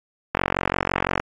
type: click train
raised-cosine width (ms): 0.5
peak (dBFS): -4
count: 40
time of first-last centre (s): 0.35-1.2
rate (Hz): 45.9
effects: AAC 32 kbps